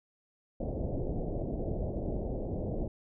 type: low-pass noise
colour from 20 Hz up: pink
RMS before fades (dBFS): -34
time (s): 0.6-2.88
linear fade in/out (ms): 5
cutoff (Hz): 670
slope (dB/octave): 48
effects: none

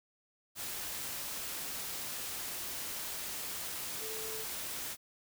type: tone in noise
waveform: sine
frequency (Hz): 440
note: A4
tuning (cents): 0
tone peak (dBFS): -44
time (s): 3.99-4.46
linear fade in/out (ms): 50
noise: white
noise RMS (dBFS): -40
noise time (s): 0.55-4.97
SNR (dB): -7
effects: none

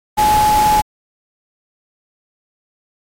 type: tone in noise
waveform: sine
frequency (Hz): 848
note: G#5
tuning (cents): +36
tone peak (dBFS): -10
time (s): 0.17-0.82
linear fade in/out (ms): 20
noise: pink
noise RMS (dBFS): -21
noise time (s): 0.17-0.82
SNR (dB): +8
effects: AAC 48 kbps

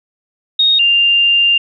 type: tone pair in turn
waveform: sine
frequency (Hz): 3729 / 2794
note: A#7 / F7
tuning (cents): 0 / 0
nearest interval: perfect fourth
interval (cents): 500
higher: first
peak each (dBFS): -8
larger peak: neither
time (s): 0.59-0.79 / 0.79-1.58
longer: second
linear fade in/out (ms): 5
effects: none

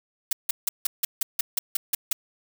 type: noise bursts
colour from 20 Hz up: blue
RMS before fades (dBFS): -23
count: 11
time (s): 0.31-2.13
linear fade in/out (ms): 5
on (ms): 20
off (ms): 160
effects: none

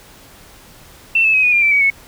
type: tone with pitch steps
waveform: sine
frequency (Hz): 2686 / 2611 / 2538 / 2467 / 2398 / 2332 / 2266 / 2203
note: E7 / E7 / D#7 / D#7 / D7 / D7 / C#7 / C#7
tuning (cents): +32 / -17 / +34 / -15 / +36 / -13 / +37 / -11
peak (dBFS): -10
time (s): 1.15-1.902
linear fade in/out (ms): 5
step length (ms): 94
effects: pink hiss -43 dBFS RMS until 2.07 s

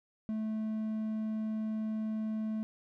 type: tone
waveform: triangle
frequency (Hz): 217.8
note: A3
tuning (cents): -17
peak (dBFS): -30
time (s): 0.29-2.63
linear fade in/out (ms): 0
effects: none

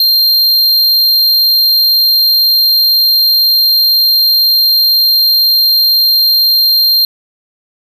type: tone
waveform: square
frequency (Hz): 4186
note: C8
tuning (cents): 0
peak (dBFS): -7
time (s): 0-7.05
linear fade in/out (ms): 2
effects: none

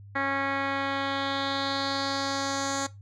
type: tone with low-pass filter sweep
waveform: 10% pulse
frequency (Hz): 274.8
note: C#4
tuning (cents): -15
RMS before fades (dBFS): -29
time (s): 0.15-2.87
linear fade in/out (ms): 10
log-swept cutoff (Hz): 2000 to 6900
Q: 3.1
effects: noise-tail reverb RT60 0.2 s tail -18 dB re dry + added 100 Hz sine -44 dBFS peak until 3.01 s

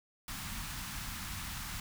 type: band-stop noise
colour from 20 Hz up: pink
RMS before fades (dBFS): -41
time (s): 0.28-1.8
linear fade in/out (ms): 2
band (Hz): 230 to 920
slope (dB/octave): 24
effects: none

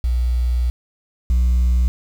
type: tone pair in turn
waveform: sine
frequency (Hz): 60.6 / 61.38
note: B1 / B1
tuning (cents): -32 / -10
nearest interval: unison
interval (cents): 22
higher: second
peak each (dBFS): -14 / -10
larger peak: second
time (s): 0.04-0.7 / 1.3-1.88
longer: first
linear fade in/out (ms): 0
effects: tanh soft clip ceiling -12 dBFS + 7-bit

